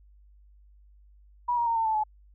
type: tone with pitch steps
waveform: sine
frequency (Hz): 969 / 945.2 / 922 / 899.4 / 877.4 / 855.8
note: B5 / A#5 / A#5 / A5 / A5 / A5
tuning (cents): -33 / +24 / -19 / +38 / -5 / -48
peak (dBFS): -23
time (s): 1.48-2.038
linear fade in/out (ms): 10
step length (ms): 93
effects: added 50 Hz sine -53 dBFS peak until 2.34 s